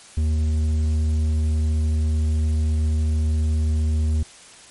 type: tone with low-pass filter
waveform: square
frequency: 77.78 Hz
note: D#2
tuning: in tune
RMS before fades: -20 dBFS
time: 0.17-4.23 s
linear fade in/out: 5 ms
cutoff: 200 Hz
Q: 0.61
effects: white hiss -45 dBFS RMS until 4.7 s + MP3 48 kbps